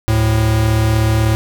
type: tone pair together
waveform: square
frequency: 74.1 / 110.3 Hz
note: D2 / A2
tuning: +16 / +5 cents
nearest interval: perfect fifth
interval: 689 cents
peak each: -19 / -13 dBFS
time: 0.08-1.35 s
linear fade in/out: 0 ms
effects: none